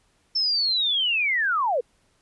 sine linear sweep, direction down, 5350 to 440 Hz, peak -20 dBFS, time 0.35-1.81 s, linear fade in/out 10 ms, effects pink hiss -65 dBFS RMS until 2.21 s + resampled to 24000 Hz

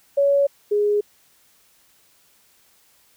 sine tone pair in turn, 562 / 414.2 Hz, C#5 / G#4, +24 / -5 cents, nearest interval perfect fourth, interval 529 cents, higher first, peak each -14 / -16 dBFS, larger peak first, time 0.17-0.47 / 0.71-1.01 s, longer neither, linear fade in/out 10 ms, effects white hiss -58 dBFS RMS until 3.16 s

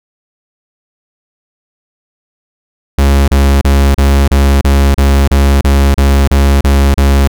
45% pulse tone bursts, 69.3 Hz, C#2, in tune, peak -5 dBFS, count 13, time 2.98-7.276 s, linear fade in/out 5 ms, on 300 ms, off 33 ms, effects none

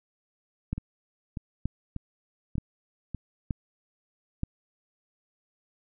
two click trains, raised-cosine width 5 ms, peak -16 / -21 dBFS, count 5 / 5, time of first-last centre 0.73-4.434 / 0.78-3.147 s, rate 1.08 / 1.69 Hz, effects none

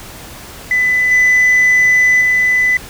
sine tone with level steps, 2000 Hz, B6, 21 cents sharp, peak -9 / -5 / -8 dBFS, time 0.71-2.77 s, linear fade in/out 2 ms, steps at 1.11 / 2.21 s, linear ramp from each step 5 ms, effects tanh soft clip ceiling -6 dBFS + pink hiss -33 dBFS RMS until 2.89 s

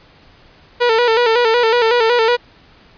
sawtooth tone with vibrato, 466.2 Hz, A#4, in tune, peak -7 dBFS, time 0.8-2.37 s, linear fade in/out 20 ms, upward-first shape square, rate 5.4 Hz, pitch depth 69 cents each way, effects pink hiss -47 dBFS RMS until 2.97 s + resampled to 11025 Hz

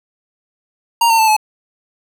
square tone with pitch steps, 932.3 / 907.3 / 883 / 859.4 Hz, A#5 / A#5 / A5 / A5, 0 / -47 / +6 / -41 cents, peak -10 dBFS, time 1.01-1.366 s, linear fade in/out 5 ms, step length 89 ms, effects none

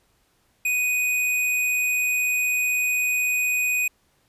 square tone, 2489 Hz, D#7, in tune, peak -21 dBFS, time 0.65-3.88 s, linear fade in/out 5 ms, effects pink hiss -65 dBFS RMS until 4.28 s + resampled to 32000 Hz

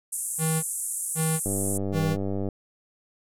pink band-pass noise, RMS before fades -31 dBFS, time 0.12-1.78 s, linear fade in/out 10 ms, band 8000 to 11000 Hz, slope 48 dB/octave
square tone bursts, 159.7 Hz, D#3, 45 cents sharp, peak -24 dBFS, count 3, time 0.38-2.17 s, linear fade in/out 50 ms, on 250 ms, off 520 ms
click train, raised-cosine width 2 ms, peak -17 dBFS, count 102, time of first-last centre 1.46-2.487 s, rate 98.3 Hz
effects none

